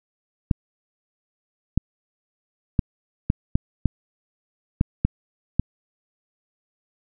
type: clicks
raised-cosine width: 5 ms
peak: -5 dBFS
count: 9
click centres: 0.512 / 1.776 / 2.792 / 3.301 / 3.555 / 3.857 / 4.811 / 5.05 / 5.596 s
effects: none